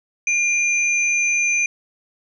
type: tone pair together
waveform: sine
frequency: 2400 / 6152 Hz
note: D7 / G8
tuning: +37 / -33 cents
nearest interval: octave + major third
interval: 1630 cents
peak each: -17 / -23 dBFS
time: 0.27-1.66 s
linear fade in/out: 2 ms
effects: none